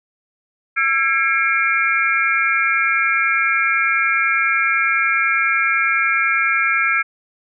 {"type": "tone cluster", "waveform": "sine", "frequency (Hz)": [1345, 1639, 2159, 2369], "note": ["E6", "G#6", "C#7", "D7"], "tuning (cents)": [34, -23, -46, 14], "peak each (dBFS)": -20, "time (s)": [0.76, 7.03], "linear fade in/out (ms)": 20, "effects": []}